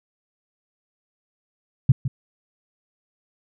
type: tone with echo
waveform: sine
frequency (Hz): 130.81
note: C3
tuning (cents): 0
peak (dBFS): -8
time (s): 1.89-1.92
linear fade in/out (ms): 5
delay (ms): 160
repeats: 1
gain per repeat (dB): -12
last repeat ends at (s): 2.08
effects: none